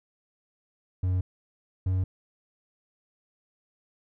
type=tone pair in turn; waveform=triangle; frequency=91.8 / 93.03 Hz; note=F#2 / F#2; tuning=-13 / +10 cents; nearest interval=unison; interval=23 cents; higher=second; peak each=-21 dBFS; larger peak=neither; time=1.03-1.21 / 1.86-2.04 s; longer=neither; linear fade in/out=5 ms; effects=none